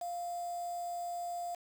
sine tone with quantisation, 698.5 Hz, F5, in tune, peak -36 dBFS, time 0.01-1.55 s, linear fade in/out 5 ms, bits 8, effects none

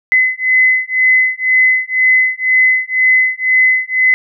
sine beating tone pair, 2029 / 2031 Hz, B6 / B6, +46 / +48 cents, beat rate 2 Hz, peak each -12 dBFS, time 0.12-4.14 s, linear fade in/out 0 ms, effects none

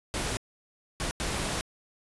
pink noise bursts at uneven times, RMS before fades -31 dBFS, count 3, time 0.14-0.37 / 1-1.11 / 1.2-1.61 s, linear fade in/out 0 ms, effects resampled to 24000 Hz

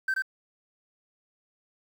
triangle tone with echo, 1551 Hz, G6, 19 cents flat, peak -21 dBFS, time 0.08-0.14 s, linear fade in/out 5 ms, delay 82 ms, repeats 1, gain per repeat -2 dB, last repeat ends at 0.222 s, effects tanh soft clip ceiling -19 dBFS + 9-bit

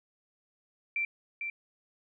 sine tone with echo, 2349 Hz, D7, in tune, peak -28 dBFS, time 0.96-1.05 s, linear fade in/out 2 ms, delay 450 ms, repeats 1, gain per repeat -5 dB, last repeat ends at 1.5 s, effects none

